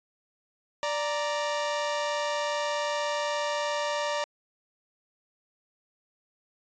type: tone pair together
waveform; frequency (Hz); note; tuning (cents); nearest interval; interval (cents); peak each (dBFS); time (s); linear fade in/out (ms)
sawtooth; 587.3 / 932.3; D5 / A#5; 0 / 0; minor sixth; 800; -25 / -28; 0.83-4.24; 0
effects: resampled to 16000 Hz